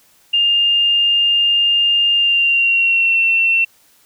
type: tone with pitch glide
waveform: sine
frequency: 2811 to 2703 Hz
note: F7 to E7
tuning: +11 to +43 cents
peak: -11 dBFS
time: 0.33-3.65 s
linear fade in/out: 10 ms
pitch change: -68 cents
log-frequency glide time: 2.14-3.2 s
effects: white hiss -53 dBFS RMS until 4.05 s